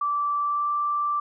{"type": "tone with pitch glide", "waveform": "sine", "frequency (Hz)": [1164, 1172.8], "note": ["D6", "D6"], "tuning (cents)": [-16, -3], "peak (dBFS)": -22, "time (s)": [0.01, 1.2], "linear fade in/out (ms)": 5, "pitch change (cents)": 13, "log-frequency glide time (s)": [0.4, 0.7], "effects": []}